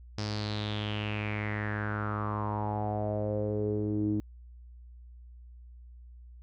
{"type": "tone with low-pass filter sweep", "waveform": "sawtooth", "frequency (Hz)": 105.3, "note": "G#2", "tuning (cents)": 24, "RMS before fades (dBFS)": -32, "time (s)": [0.18, 4.2], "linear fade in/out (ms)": 0, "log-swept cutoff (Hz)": [5200, 290], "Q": 5.9, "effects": ["added 60 Hz sine -47 dBFS peak until 6.42 s"]}